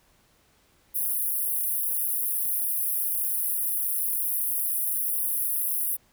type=high-pass noise; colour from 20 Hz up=pink; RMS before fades=-27 dBFS; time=0.94-5.97 s; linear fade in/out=20 ms; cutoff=10000 Hz; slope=96 dB/octave; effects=pink hiss -63 dBFS RMS until 6.12 s